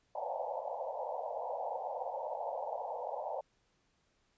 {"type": "band-pass noise", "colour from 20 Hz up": "pink", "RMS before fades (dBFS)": -39, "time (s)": [0.15, 3.41], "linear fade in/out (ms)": 5, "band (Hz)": [500, 930], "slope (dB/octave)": 96, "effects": ["pink hiss -75 dBFS RMS until 4.37 s", "resampled to 16000 Hz"]}